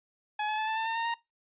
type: tone with pitch steps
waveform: sawtooth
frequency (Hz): 845 / 856.8 / 868.8 / 880.9 / 893.2 / 905.6 / 918.3 / 931.1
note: G#5 / A5 / A5 / A5 / A5 / A5 / A#5 / A#5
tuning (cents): +30 / -46 / -22 / +2 / +26 / +50 / -26 / -2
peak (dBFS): -25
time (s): 0.39-1.142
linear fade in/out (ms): 5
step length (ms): 94
effects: noise-tail reverb RT60 0.2 s tail -21 dB re dry + resampled to 8000 Hz